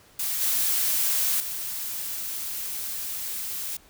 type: noise with level steps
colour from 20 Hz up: blue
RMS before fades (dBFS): -28 / -24 / -32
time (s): 0.19-3.77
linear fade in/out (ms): 5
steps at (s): 0.41 / 1.4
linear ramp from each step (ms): 2
effects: pink hiss -55 dBFS RMS until 3.89 s